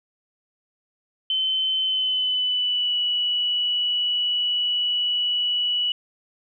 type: tone with pitch glide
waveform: sine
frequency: 3067 to 2944 Hz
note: G7 to F#7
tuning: -38 to -9 cents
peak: -20 dBFS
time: 1.3-5.92 s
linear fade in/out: 2 ms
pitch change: -71 cents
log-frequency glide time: 1.8-2.97 s
effects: none